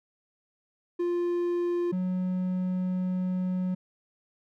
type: tone pair in turn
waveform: triangle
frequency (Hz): 349.2 / 183.55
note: F4 / F#3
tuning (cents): 0 / -14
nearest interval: major seventh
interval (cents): 1114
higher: first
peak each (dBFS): -23 / -24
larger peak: first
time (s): 0.99-1.92 / 1.92-3.75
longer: second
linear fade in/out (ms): 10
effects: none